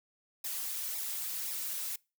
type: noise with flanger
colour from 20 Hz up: blue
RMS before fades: -37 dBFS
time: 0.44-1.96 s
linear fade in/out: 5 ms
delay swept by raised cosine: 0.65 to 6.05 ms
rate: 1.9 Hz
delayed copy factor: -0.9
effects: noise-tail reverb RT60 0.3 s tail -25 dB re dry